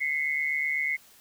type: tone pair together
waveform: sine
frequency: 2034 / 2182 Hz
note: C7 / C#7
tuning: -50 / -28 cents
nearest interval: minor second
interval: 122 cents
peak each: -28 / -28 dBFS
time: 0-0.97 s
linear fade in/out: 20 ms
effects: white hiss -56 dBFS RMS until 1.2 s